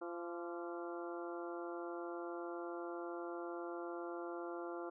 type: harmonic tone with a mistuned harmonic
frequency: 172.4 Hz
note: F3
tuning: 22 cents flat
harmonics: 2 / 3 / 4 / 5 / 6 / 7 / 8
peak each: -44 / -49 / -50 / -54 / -56 / -54 / -53 dBFS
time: 0.01-4.9 s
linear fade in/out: 10 ms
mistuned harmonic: 7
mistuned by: -48 cents
effects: none